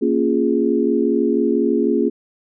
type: chord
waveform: sine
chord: Bb minor seventh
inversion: none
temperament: equal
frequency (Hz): 233.1 / 277.2 / 349.2 / 415.3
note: Bb3 / Db4 / F4 / Ab4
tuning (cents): 0 / 0 / 0 / 0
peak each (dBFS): -20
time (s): 0.01-2.1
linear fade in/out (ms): 20
effects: none